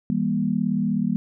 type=tone cluster; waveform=sine; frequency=163.1 / 200 / 238.9 Hz; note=E3 / G3 / A#3; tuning=-18 / +35 / +43 cents; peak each=-27 / -23 / -24 dBFS; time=0.1-1.16 s; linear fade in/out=0 ms; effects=none